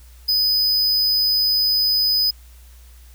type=tone; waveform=square; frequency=5000 Hz; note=D#8; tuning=8 cents sharp; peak=-16 dBFS; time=0.28-2.31 s; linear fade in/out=10 ms; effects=added 60 Hz sine -42 dBFS peak until 3.14 s + white hiss -53 dBFS RMS until 3.14 s